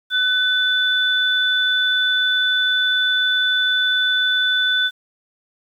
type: tone pair together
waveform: sine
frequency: 1502 / 3493 Hz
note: F#6 / A7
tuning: +26 / -13 cents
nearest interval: octave + minor third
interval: 1461 cents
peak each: -18 dBFS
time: 0.1-4.91 s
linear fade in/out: 50 ms
effects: 8-bit